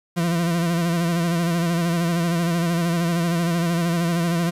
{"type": "tone with vibrato", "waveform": "40% pulse", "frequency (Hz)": 170, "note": "F3", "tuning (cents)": -46, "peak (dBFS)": -18, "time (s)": [0.16, 4.51], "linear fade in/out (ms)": 20, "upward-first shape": "sine", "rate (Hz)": 13, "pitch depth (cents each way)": 52, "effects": ["resampled to 32000 Hz", "8-bit"]}